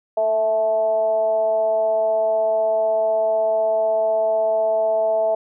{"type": "tone with frequency modulation", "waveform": "sine", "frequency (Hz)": 656, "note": "E5", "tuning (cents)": -9, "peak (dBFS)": -16, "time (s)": [0.17, 5.35], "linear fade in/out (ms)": 5, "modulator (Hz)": 214, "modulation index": 0.47, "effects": []}